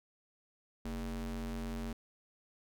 square ring-modulated tone, 91 Hz, F#2, 28 cents flat, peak -35 dBFS, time 0.85-1.93 s, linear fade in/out 5 ms, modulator 139 Hz, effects none

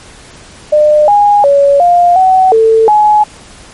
sine tone with pitch steps, 602 / 822 / 563 / 702 / 752 / 446.3 / 844 Hz, D5 / G#5 / C#5 / F5 / F#5 / A4 / G#5, +43 / -18 / +27 / +9 / +28 / +25 / +28 cents, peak -3 dBFS, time 0.72-3.24 s, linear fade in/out 10 ms, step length 360 ms, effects pink hiss -35 dBFS RMS until 3.73 s + MP3 48 kbps

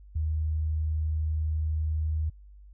sine tone, 78 Hz, D#2, 5 cents sharp, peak -25 dBFS, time 0.15-2.3 s, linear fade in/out 10 ms, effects added 50 Hz sine -47 dBFS peak until 2.73 s

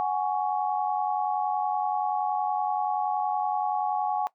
sine chord, F# suspended second, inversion none, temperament equal with one note detuned, 740 / 830.6 / 1116.4 Hz, F#5 / G#5 / C#6, 0 / 0 / +12 cents, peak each -28 / -27 / -33 dBFS, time 0-4.27 s, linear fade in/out 0 ms, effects noise-tail reverb RT60 0.1 s tail -19 dB re dry

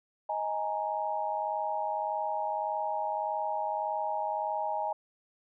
sine chord, D# suspended fourth, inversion none, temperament equal with one note detuned, 626.9 / 830.6 / 932.3 Hz, D#5 / G#5 / A#5, +13 / 0 / 0 cents, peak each -35 / -32 / -35 dBFS, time 0.29-4.93 s, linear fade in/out 5 ms, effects none

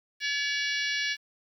harmonic tone with a mistuned harmonic, 570 Hz, C#5, 48 cents sharp, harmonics 3 / 4 / 5 / 6 / 7 / 8 / 9 / 10, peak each -31 / -33 / -35 / -37 / -38 / -39 / -40 / -41 dBFS, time 0.2-1.17 s, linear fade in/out 50 ms, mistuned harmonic 8, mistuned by -45 cents, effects 10-bit

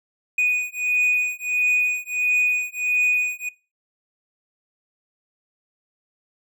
triangle beating tone pair, 2477 / 2478.5 Hz, D#7 / D#7, -8 / -7 cents, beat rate 1.5 Hz, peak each -21 dBFS, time 0.38-3.49 s, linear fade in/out 5 ms, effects noise-tail reverb RT60 0.3 s tail -21 dB re dry

